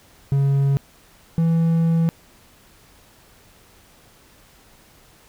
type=tone pair in turn; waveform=triangle; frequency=138.59 / 165.15 Hz; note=C#3 / E3; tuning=0 / +4 cents; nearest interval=minor third; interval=304 cents; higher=second; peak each=-13 dBFS; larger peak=neither; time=0.32-0.77 / 1.38-2.09 s; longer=second; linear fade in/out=0 ms; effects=pink hiss -52 dBFS RMS until 5.28 s